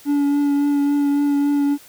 triangle tone with vibrato, 286.1 Hz, D4, 45 cents flat, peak -13 dBFS, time 0.05-1.78 s, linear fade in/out 50 ms, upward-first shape triangle, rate 3.6 Hz, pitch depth 18 cents each way, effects white hiss -46 dBFS RMS until 1.88 s

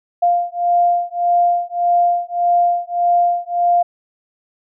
sine beating tone pair, 698.5 / 700.2 Hz, F5 / F5, 0 / +4 cents, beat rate 1.7 Hz, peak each -16 / -16 dBFS, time 0.22-3.83 s, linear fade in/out 10 ms, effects none

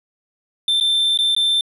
triangle tone with dropouts, 3561 Hz, A7, 20 cents sharp, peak -13 dBFS, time 0.68-1.61 s, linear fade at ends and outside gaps 2 ms, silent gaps 0.801-0.809 / 1.175-1.188 / 1.35-1.364 s, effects resampled to 32000 Hz

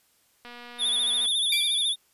click train, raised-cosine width 0.3 ms, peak -28 dBFS, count 196, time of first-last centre 0.45-1.259 s, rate 241 Hz
square tone with vibrato, 3520 Hz, A7, in tune, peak -23 dBFS, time 0.78-1.96 s, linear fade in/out 50 ms, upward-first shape sine, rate 14 Hz, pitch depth 78 cents each way
30% pulse tone with exponential decay, 2349 Hz, D7, in tune, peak -20 dBFS, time 1.52-1.93 s, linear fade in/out 5 ms, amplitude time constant 87 ms
effects white hiss -65 dBFS RMS until 2.13 s + resampled to 32000 Hz

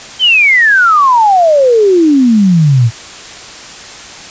sine exponential sweep, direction down, 3166 to 109.9 Hz, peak -4 dBFS, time 0.19-2.91 s, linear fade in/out 50 ms, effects white hiss -29 dBFS RMS until 4.3 s + resampled to 16000 Hz

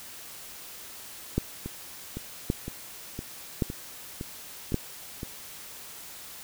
two click trains, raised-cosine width 3 ms, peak -11 / -21 dBFS, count 4 / 8, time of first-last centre 1.38-4.743 / 1.66-5.231 s, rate 0.892 / 1.96 Hz, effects white hiss -44 dBFS RMS until 6.43 s

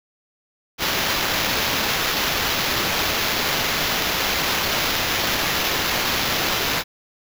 blue noise with sample-and-hold, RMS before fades -22 dBFS, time 0.78-6.84 s, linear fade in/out 50 ms, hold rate 8820 Hz, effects none

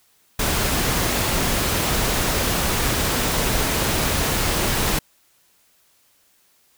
pink noise, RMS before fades -21 dBFS, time 0.39-4.99 s, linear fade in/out 5 ms, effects white hiss -60 dBFS RMS until 6.77 s

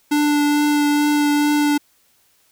square tone with vibrato, 293.9 Hz, D4, 1 cent sharp, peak -15 dBFS, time 0.11-1.78 s, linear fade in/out 10 ms, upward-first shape triangle, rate 2.3 Hz, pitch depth 12 cents each way, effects white hiss -59 dBFS RMS until 2.51 s

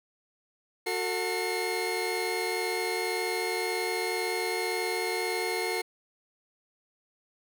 30% pulse tone cluster, 366.3 / 448.2 / 2148 Hz, F#4 / A4 / C7, -17 / +32 / +45 cents, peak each -30 dBFS, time 0.86-5.82 s, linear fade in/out 10 ms, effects none

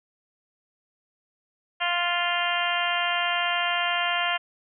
harmonic tone, 349.2 Hz, F4, in tune, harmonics 2 / 3 / 4 / 5 / 6 / 7 / 8 / 9, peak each -29 / -31 / -31 / -31 / -32 / -35 / -30 / -32 dBFS, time 1.8-4.38 s, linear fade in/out 20 ms, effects none

